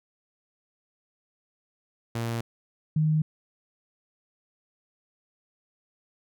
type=tone pair in turn; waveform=sawtooth / sine; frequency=116 / 155.15 Hz; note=A#2 / D#3; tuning=-8 / -5 cents; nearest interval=perfect fourth; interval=503 cents; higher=second; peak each=-24 / -20 dBFS; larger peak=second; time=2.15-2.41 / 2.96-3.22 s; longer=neither; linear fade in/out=5 ms; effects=none